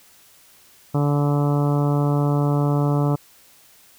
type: harmonic tone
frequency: 144.7 Hz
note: D3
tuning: 25 cents flat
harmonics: 1 / 2 / 3 / 4 / 5 / 6 / 7 / 8 / 9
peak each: -18 / -24 / -28 / -30 / -32 / -34 / -35 / -36 / -37 dBFS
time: 0.94-3.16 s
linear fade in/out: 10 ms
effects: white hiss -52 dBFS RMS until 3.98 s